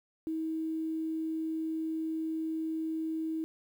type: tone with quantisation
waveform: sine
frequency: 320 Hz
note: D#4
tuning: 49 cents sharp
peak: -31 dBFS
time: 0.27-3.44 s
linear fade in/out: 0 ms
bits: 10
effects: none